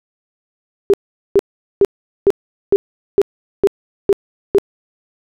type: tone bursts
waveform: sine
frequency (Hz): 398.1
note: G4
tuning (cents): +27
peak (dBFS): -6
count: 9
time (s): 0.9-4.584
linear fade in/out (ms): 0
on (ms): 36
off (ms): 420
effects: none